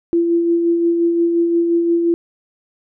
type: tone with tremolo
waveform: sine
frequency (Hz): 339.3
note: F4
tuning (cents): -50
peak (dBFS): -11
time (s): 0.13-2.14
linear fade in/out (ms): 0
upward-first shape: sine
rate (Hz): 5.7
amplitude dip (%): 35
effects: none